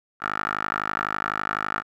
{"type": "tone with band-pass filter", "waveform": "10% pulse", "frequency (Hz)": 51.91, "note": "G#1", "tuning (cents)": 0, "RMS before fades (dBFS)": -28, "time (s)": [0.2, 1.83], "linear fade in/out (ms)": 50, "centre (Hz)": 1400, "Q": 4.5, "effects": []}